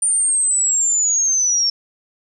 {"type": "linear sweep", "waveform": "sine", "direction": "down", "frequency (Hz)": [9150, 5440], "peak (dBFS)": -14, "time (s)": [0.02, 1.7], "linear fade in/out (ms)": 5, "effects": []}